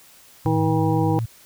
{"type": "tone with vibrato", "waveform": "sine", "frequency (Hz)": 110, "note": "A2", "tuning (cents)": 0, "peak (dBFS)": -22, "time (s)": [0.45, 1.26], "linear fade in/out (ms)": 10, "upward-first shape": "square", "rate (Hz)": 4.4, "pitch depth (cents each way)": 68}
{"type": "harmonic tone", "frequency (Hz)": 160, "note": "D#3", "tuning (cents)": 49, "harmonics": [1, 2, 3, 5, 6], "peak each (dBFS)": [-23, -22, -26, -26, -30], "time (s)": [0.46, 1.19], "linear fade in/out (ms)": 0}
{"effects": ["white hiss -50 dBFS RMS until 1.45 s"]}